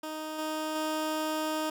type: tone with level steps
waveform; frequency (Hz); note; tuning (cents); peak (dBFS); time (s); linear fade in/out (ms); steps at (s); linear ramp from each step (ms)
15% pulse; 311.1; D#4; 0; -29 / -25 / -23; 0.03-1.7; 5; 0.38 / 0.75; 10
effects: none